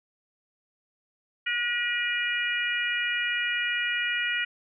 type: harmonic tone with a mistuned harmonic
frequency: 482.5 Hz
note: B4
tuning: 40 cents flat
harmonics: 3 / 4 / 5 / 6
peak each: -31 / -29 / -31 / -32 dBFS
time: 1.46-4.45 s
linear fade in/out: 10 ms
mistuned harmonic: 4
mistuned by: -16 cents
effects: none